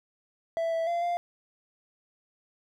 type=tone with pitch steps; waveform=triangle; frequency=662 / 658 / 687 / 697 Hz; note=E5 / E5 / F5 / F5; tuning=+7 / -3 / -29 / -4 cents; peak=-24 dBFS; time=0.57-1.17 s; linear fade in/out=0 ms; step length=150 ms; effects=none